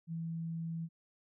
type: tone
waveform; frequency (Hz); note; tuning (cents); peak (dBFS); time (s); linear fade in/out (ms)
sine; 164.81; E3; 0; -36; 0.07-0.89; 50
effects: none